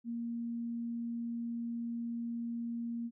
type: tone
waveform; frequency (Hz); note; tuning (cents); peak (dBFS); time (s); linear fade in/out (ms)
sine; 234.1; A#3; +8; -35; 0.04-3.11; 50
effects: none